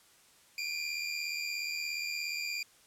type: tone pair together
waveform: 25% pulse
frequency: 2349 / 2426 Hz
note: D7 / D#7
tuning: 0 / -44 cents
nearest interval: minor second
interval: 56 cents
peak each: -34 / -32 dBFS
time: 0.58-2.63 s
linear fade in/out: 2 ms
effects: white hiss -62 dBFS RMS until 2.86 s + low-pass 11000 Hz 12 dB/octave